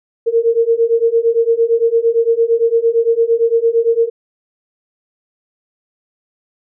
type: beating tone pair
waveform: sine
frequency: 456.3 / 465.1 Hz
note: A#4 / A#4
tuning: -37 / -4 cents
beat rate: 8.8 Hz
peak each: -14 / -13 dBFS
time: 0.26-4.1 s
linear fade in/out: 20 ms
effects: none